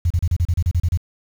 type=tone bursts; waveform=sine; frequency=86 Hz; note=F2; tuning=26 cents flat; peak=-14 dBFS; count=11; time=0.05-0.974 s; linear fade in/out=5 ms; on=54 ms; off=33 ms; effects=7-bit